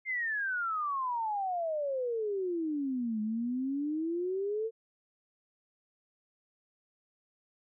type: exponential two-way sweep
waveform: sine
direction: down then up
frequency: 2127 to 211.2 to 457.5 Hz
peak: -30 dBFS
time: 0.05-4.71 s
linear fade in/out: 50 ms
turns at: 3.21 s
effects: none